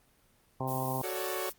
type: harmonic tone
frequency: 130.81 Hz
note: C3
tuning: in tune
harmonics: 1 / 2 / 3 / 4 / 5 / 6 / 7 / 8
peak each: -35 / -39 / -41 / -41 / -41 / -37 / -40 / -40 dBFS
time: 0.6-1.02 s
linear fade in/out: 5 ms
type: noise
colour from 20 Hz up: violet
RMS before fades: -40 dBFS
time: 0.67-1.53 s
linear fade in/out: 20 ms
type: chord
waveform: sawtooth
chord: D major seventh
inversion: first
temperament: equal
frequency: 370 / 440 / 554.4 / 587.3 Hz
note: F#4 / A4 / C#5 / D5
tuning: 0 / 0 / 0 / 0 cents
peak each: -33 / -36 / -36 / -38 dBFS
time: 1.03-1.5 s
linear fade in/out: 10 ms
effects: pink hiss -66 dBFS RMS until 1.58 s + Opus 24 kbps